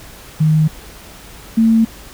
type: tone pair in turn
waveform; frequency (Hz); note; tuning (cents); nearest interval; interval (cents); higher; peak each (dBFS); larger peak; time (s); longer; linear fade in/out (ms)
sine; 155.56 / 225.1; D#3 / A3; 0 / +40; tritone; 640; second; -9 / -8; second; 0.4-0.68 / 1.57-1.85; neither; 10
effects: added 50 Hz sine -42 dBFS peak until 2.13 s + pink hiss -38 dBFS RMS until 2.13 s